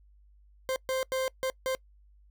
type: tone bursts at uneven times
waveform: 40% pulse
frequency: 523 Hz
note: C5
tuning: 1 cent flat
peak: -27 dBFS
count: 5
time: 0.69-0.76 / 0.89-1.03 / 1.12-1.28 / 1.43-1.5 / 1.66-1.75 s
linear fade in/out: 0 ms
effects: noise-tail reverb RT60 0.1 s tail -24 dB re dry + added 50 Hz sine -56 dBFS peak until 2.3 s